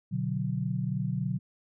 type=chord; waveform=sine; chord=B minor; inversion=none; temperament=equal; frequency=123.47 / 146.83 / 185 Hz; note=B2 / D3 / F#3; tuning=0 / 0 / 0 cents; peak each=-32 dBFS; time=0.11-1.39 s; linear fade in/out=20 ms; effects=none